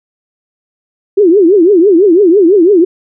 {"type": "tone with vibrato", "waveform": "sine", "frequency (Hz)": 369.8, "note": "F#4", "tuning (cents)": -1, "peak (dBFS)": -3, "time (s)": [1.17, 2.85], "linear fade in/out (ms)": 10, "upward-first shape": "triangle", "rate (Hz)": 6, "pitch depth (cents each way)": 280, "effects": []}